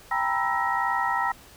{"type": "tone cluster", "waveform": "sine", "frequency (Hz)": [790, 923, 985, 1321, 1894], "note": ["G5", "A#5", "B5", "E6", "A#6"], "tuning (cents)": [13, -17, -5, 3, 27], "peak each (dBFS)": -29, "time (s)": [0.11, 1.32], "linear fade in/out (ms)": 5, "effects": ["pink hiss -50 dBFS RMS until 1.56 s"]}